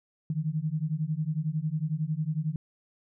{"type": "beating tone pair", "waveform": "sine", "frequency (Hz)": [150.1, 161.1], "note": ["D3", "E3"], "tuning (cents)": [38, -39], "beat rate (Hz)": 11, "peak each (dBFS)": -30, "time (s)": [0.3, 2.56], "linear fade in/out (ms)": 2, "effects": []}